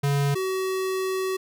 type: tone pair in turn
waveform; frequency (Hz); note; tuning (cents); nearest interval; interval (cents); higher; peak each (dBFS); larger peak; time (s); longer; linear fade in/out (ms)
square; 141.5 / 377.8; C#3 / F#4; +36 / +36; octave + perfect fourth; 1700; second; -21 / -25; first; 0.03-0.35 / 0.35-1.37; second; 10
effects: none